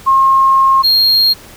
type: tone pair in turn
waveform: sine / triangle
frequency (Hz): 1073 / 4235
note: C6 / C8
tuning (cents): +43 / +20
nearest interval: 2 octaves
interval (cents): 2377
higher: second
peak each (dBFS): -6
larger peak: neither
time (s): 0.06-0.83 / 0.83-1.34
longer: first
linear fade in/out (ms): 20
effects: pink hiss -37 dBFS RMS until 1.56 s